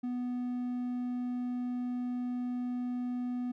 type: tone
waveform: triangle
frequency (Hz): 246.9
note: B3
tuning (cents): 0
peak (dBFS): -30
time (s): 0.03-3.52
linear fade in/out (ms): 10
effects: none